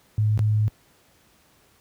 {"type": "tone with dropouts", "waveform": "sine", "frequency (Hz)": 106.9, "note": "A2", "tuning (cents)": -49, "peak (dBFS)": -17, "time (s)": [0.18, 0.68], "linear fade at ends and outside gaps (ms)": 0, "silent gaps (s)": [0.376, 0.392], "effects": ["pink hiss -59 dBFS RMS until 1.8 s", "high-pass 60 Hz 12 dB/octave"]}